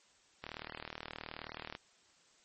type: click train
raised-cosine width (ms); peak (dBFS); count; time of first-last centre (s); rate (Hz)
0.3; -25; 52; 0.44-1.751; 38.9
effects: white hiss -67 dBFS RMS until 2.44 s + MP3 32 kbps